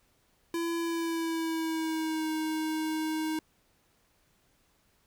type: tone with pitch glide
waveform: square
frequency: 336.6 to 314.1 Hz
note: E4 to D#4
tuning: +36 to +16 cents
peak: -30 dBFS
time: 0.54-3.39 s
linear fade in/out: 2 ms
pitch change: -120 cents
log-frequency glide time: 0.77-2.3 s
effects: pink hiss -69 dBFS RMS until 5.06 s